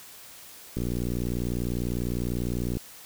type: click train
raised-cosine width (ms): 3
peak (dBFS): -17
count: 121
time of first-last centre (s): 0.77-2.77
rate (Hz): 60
effects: white hiss -47 dBFS RMS until 3.05 s